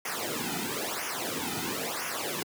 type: noise with flanger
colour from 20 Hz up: pink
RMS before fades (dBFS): -33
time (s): 0.05-2.43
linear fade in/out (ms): 5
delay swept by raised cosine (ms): 0.24 to 1.84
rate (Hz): 1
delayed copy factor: -0.85
effects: high-pass 150 Hz 12 dB/octave